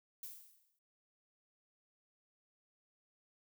violet noise with exponential decay, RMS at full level -45 dBFS, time 0.23-0.79 s, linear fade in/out 2 ms, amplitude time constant 120 ms, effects none

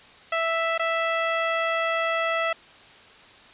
15% pulse tone with dropouts, 659.3 Hz, E5, in tune, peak -16 dBFS, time 0.32-2.53 s, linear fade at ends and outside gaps 5 ms, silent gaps 0.779-0.794 s, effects white hiss -49 dBFS RMS until 3.53 s + resampled to 8000 Hz

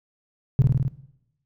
sine tone with echo, 134.1 Hz, C3, 43 cents sharp, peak -10 dBFS, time 0.59-0.62 s, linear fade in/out 0 ms, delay 52 ms, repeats 5, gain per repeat -2 dB, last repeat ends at 0.88 s, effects noise-tail reverb RT60 0.9 s tail -19 dB re dry + tanh soft clip ceiling -9 dBFS

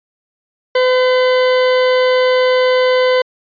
40% pulse tone, 508 Hz, B4, 49 cents sharp, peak -9 dBFS, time 0.75-3.22 s, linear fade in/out 5 ms, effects resampled to 11025 Hz

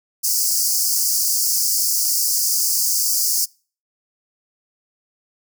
pink high-pass noise, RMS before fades -19 dBFS, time 0.23-3.46 s, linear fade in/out 20 ms, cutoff 4700 Hz, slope 96 dB/octave, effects noise-tail reverb RT60 0.4 s tail -26 dB re dry

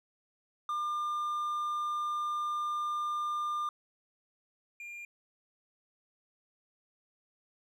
triangle tone pair in turn, 1200 / 2400 Hz, D6 / D7, +37 / +37 cents, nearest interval octave, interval 1200 cents, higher second, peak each -29 / -40 dBFS, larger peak first, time 0.69-3.69 / 4.8-5.05 s, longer first, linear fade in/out 2 ms, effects none

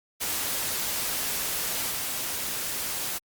white noise with level steps, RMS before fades -29 / -31 dBFS, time 0.2-3.19 s, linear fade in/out 20 ms, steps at 1.91 s, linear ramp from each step 5 ms, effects Opus 48 kbps

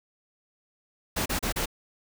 pink noise bursts, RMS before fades -28 dBFS, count 4, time 1.16-1.658 s, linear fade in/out 10 ms, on 99 ms, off 34 ms, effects none

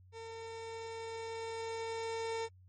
30% pulse tone with level ramp, 453.2 Hz, A#4, 49 cents flat, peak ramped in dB -42 to -32 dBFS, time 0.12-2.49 s, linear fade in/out 50 ms, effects added 92 Hz sine -57 dBFS peak until 2.68 s + MP3 32 kbps

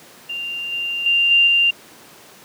sine tone with level steps, 2787 Hz, F7, 4 cents flat, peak -24 / -21 / -13 / -10 / -12 dBFS, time 0.29-1.71 s, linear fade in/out 10 ms, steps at 0.72 / 1.06 / 1.31 / 1.47 s, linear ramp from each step 2 ms, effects pink hiss -44 dBFS RMS until 2.44 s + high-pass 200 Hz 12 dB/octave

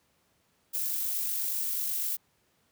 violet noise with amplitude modulation, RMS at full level -30 dBFS, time 0.73-2.17 s, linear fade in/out 20 ms, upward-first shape sine, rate 48.2 Hz, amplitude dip 25%, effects pink hiss -70 dBFS RMS until 2.71 s + high-pass 80 Hz 12 dB/octave

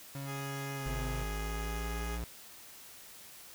35% pulse tone with pitch glide, 138.59 to 129.31 Hz, C#3 to C3, 0 to -20 cents, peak -37 dBFS, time 0.15-1.23 s, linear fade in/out 2 ms, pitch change -120 cents, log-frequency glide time 0.74-0.96 s
10% pulse tone, 415.3 Hz, G#4, in tune, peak -33 dBFS, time 0.25-2.2 s, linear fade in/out 50 ms
square exponential sweep, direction up, 49.55 to 59 Hz, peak -36 dBFS, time 0.86-2.24 s, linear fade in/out 0 ms
effects white hiss -52 dBFS RMS until 3.54 s

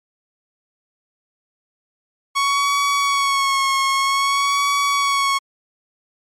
sawtooth tone with vibrato, 1108.7 Hz, C#6, in tune, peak -12 dBFS, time 2.35-5.39 s, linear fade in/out 20 ms, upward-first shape sine, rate 0.52 Hz, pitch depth 34 cents each way, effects low-pass 9000 Hz 12 dB/octave + MP3 64 kbps

